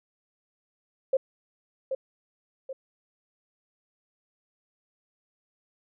sine tone with echo, 530 Hz, C5, 22 cents sharp, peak -19 dBFS, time 1.13-1.17 s, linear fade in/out 5 ms, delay 780 ms, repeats 2, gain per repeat -7 dB, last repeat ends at 2.73 s, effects none

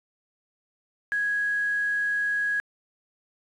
sine tone with quantisation, 1661.2 Hz, G#6, in tune, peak -23 dBFS, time 1.12-2.6 s, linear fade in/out 0 ms, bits 8, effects resampled to 22050 Hz

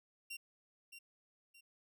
sawtooth tone with echo, 2759 Hz, F7, 22 cents flat, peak -40 dBFS, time 0.3-0.37 s, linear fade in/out 10 ms, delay 620 ms, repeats 2, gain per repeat -8 dB, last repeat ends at 1.61 s, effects none

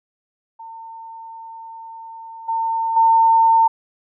sine tone with level steps, 905 Hz, A5, 48 cents sharp, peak -33 / -18 / -10 dBFS, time 0.59-3.68 s, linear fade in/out 10 ms, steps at 2.48 / 2.96 s, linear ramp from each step 10 ms, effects none

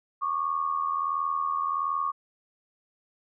sine tone pair together, 1108.7 / 1190.1 Hz, C#6 / D6, 0 / +23 cents, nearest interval minor second, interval 123 cents, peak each -27 / -30 dBFS, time 0.21-2.12 s, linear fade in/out 20 ms, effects none

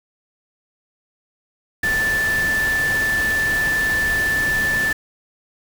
sine tone in noise, 1758 Hz, A6, 2 cents flat, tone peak -17 dBFS, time 1.83-4.93 s, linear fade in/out 5 ms, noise pink, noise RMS -28 dBFS, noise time 1.83-4.93 s, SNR +8 dB, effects none

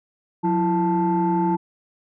sine tone cluster, 179.8 / 334.1 / 880 Hz, F#3 / E4 / A5, -49 / +23 / 0 cents, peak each -21 dBFS, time 0.43-1.57 s, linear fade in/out 20 ms, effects tanh soft clip ceiling -12 dBFS

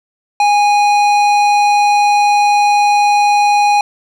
sine tone with tanh clipping, 824 Hz, G#5, 14 cents flat, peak -10 dBFS, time 0.4-3.81 s, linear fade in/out 2 ms, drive 15 dB, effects none

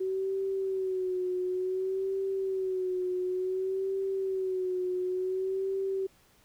sine tone with vibrato, 375.7 Hz, F#4, 26 cents sharp, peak -28 dBFS, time 0-6.07 s, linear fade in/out 10 ms, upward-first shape sine, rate 0.56 Hz, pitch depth 52 cents each way, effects pink hiss -63 dBFS RMS until 6.44 s

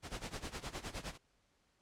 pink noise with tremolo, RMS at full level -41 dBFS, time 0.02-1.18 s, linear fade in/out 50 ms, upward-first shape sine, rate 9.7 Hz, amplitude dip 85%, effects pink hiss -75 dBFS RMS until 1.81 s + low-pass 8000 Hz 12 dB/octave

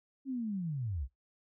sine linear sweep, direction down, 276.1 to 55 Hz, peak -33 dBFS, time 0.25-1.08 s, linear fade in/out 50 ms, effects noise-tail reverb RT60 0.2 s tail -23 dB re dry

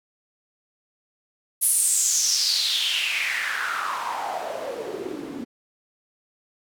white noise with band-pass filter sweep, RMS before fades -25 dBFS, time 1.61-5.45 s, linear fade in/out 20 ms, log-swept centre 11000 to 250 Hz, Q 5.5, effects none

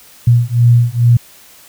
sine beating tone pair, 118.3 / 120.6 Hz, A#2 / B2, +26 / -41 cents, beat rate 2.3 Hz, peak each -10 dBFS, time 0.27-1.17 s, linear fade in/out 5 ms, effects white hiss -42 dBFS RMS until 1.68 s

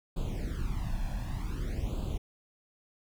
brown noise with flanger, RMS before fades -33 dBFS, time 0.16-2.18 s, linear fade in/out 10 ms, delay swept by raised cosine 0.26 to 1.21 ms, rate 0.54 Hz, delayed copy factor +0.9, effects none

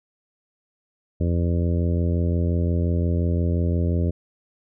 harmonic tone, 85.7 Hz, F2, 32 cents flat, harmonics 1 / 2 / 3 / 4 / 5 / 6 / 7, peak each -20 / -26 / -30 / -32 / -34 / -36 / -37 dBFS, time 1.2-4.11 s, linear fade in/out 10 ms, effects none

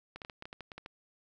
clicks, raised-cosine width 0.3 ms, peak -28 dBFS, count 11, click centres 0.16 / 0.218 / 0.249 / 0.298 / 0.424 / 0.455 / 0.529 / 0.607 / 0.718 / 0.78 / 0.861 s, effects none

